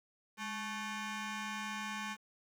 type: ring-modulated tone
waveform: 15% pulse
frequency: 655 Hz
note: E5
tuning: 11 cents flat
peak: -29 dBFS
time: 0.37-2.17 s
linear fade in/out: 50 ms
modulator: 447 Hz
effects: low-pass 7000 Hz 12 dB/octave + 10-bit